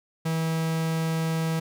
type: tone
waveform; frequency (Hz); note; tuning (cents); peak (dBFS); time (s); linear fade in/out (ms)
45% pulse; 162; E3; -30; -24; 0.25-1.6; 10
effects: none